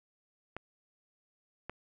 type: clicks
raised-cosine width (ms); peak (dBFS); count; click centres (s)
0.5; -24; 2; 0.566 / 1.696
effects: none